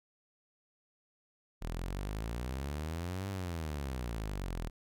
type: exponential two-way sweep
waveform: sawtooth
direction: up then down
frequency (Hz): 38.94 to 99.6 to 38.94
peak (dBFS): -32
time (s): 1.61-4.7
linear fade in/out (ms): 20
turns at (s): 3.29
effects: none